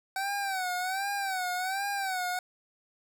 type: tone with vibrato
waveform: 25% pulse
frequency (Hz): 762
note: G5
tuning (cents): -49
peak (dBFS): -26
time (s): 0.16-2.39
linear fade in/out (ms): 2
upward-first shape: sine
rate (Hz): 1.3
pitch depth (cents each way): 100
effects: none